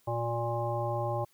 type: harmonic tone with a mistuned harmonic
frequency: 117.3 Hz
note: A#2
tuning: 11 cents sharp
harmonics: 1 / 3 / 5 / 7 / 9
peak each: -33 / -38 / -34 / -35 / -39 dBFS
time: 0.07-1.25 s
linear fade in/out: 10 ms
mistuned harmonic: 3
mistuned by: +31 cents
effects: white hiss -67 dBFS RMS until 1.33 s